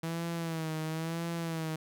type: tone with vibrato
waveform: sawtooth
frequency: 162.9 Hz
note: E3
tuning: 20 cents flat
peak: -29 dBFS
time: 0.03-1.76 s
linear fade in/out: 5 ms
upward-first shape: sine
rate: 0.99 Hz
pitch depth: 61 cents each way
effects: none